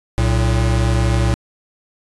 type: tone pair together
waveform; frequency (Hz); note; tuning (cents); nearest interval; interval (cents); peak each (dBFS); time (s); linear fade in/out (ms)
square; 61.74 / 113.62; B1 / A#2; 0 / -44; major seventh; 1056; -17; 0.18-1.34; 0
effects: resampled to 24000 Hz